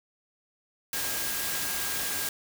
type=tone in noise; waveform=sine; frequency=1623 Hz; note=G#6; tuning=40 cents flat; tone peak=-40 dBFS; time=0.93-2.29 s; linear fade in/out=2 ms; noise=white; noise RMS=-31 dBFS; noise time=0.93-2.29 s; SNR=-12 dB; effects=none